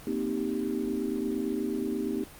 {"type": "chord", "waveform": "sine", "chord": "C minor seventh", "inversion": "third", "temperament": "equal", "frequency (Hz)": [233.1, 261.6, 311.1, 392], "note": ["Bb3", "C4", "Eb4", "G4"], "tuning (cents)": [0, 0, 0, 0], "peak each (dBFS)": -33, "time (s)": [0.07, 2.24], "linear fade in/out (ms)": 2, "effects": ["pink hiss -48 dBFS RMS until 2.39 s", "Opus 32 kbps"]}